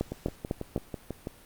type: two click trains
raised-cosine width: 2 ms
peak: -20 / -14 dBFS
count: 8 / 4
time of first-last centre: 0.12-1.271 / 0.01-0.762 s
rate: 6.08 / 3.99 Hz
effects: pink hiss -54 dBFS RMS until 1.45 s + Opus 48 kbps